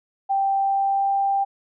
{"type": "tone with pitch glide", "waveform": "sine", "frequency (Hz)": [784, 789.9], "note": ["G5", "G5"], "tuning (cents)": [0, 13], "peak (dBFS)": -18, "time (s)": [0.29, 1.45], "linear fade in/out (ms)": 20, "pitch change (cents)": 13, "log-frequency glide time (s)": [0.55, 1.14], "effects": []}